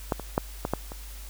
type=clicks; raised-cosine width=1 ms; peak=-10 / -21 / -8 / -13 / -10 / -24 dBFS; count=6; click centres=0.122 / 0.197 / 0.379 / 0.651 / 0.736 / 0.919 s; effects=added 50 Hz sine -39 dBFS peak until 1.29 s + white hiss -47 dBFS RMS until 1.29 s